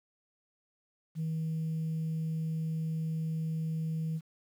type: tone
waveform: sine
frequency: 160 Hz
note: D#3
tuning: 49 cents sharp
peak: -29 dBFS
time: 1.15-4.21 s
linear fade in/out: 50 ms
effects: tanh soft clip ceiling -28 dBFS + 10-bit